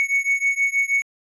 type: beating tone pair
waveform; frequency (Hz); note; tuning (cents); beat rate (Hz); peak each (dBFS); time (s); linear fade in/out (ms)
triangle; 2217 / 2223.3; C#7 / C#7; 0 / +5; 6.3; -19 / -20; 0-1.02; 0
effects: resampled to 24000 Hz